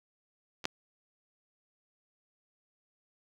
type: clicks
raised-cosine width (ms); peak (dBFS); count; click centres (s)
0.2; -26 / -11; 2; 0.642 / 0.654
effects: high-pass 60 Hz 12 dB/octave + 7-bit